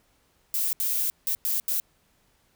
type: noise bursts at uneven times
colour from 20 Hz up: violet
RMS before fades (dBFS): -26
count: 5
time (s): 0.54-0.73 / 0.8-1.1 / 1.27-1.35 / 1.45-1.6 / 1.68-1.8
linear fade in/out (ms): 0
effects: pink hiss -66 dBFS RMS until 2.55 s